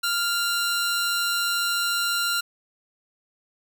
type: tone pair together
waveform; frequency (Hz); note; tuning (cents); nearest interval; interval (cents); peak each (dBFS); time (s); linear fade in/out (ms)
sawtooth; 1396.9 / 4003; F6 / B7; 0 / +23; octave + tritone; 1823; -20 / -25; 0.03-2.41; 10
effects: none